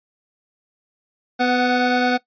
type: tone pair together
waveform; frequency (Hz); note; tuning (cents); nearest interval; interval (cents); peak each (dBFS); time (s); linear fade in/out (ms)
25% pulse; 249.8 / 740; B3 / F#5; +20 / 0; octave + perfect fifth; 1880; -15; 1.39-2.18; 20
effects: noise-tail reverb RT60 0.1 s tail -19 dB re dry + resampled to 11025 Hz